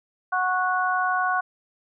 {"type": "harmonic tone", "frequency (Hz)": 368, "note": "F#4", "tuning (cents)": -9, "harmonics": [2, 3, 4], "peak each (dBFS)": [-25, -25, -25], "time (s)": [0.32, 1.41], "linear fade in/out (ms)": 10, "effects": []}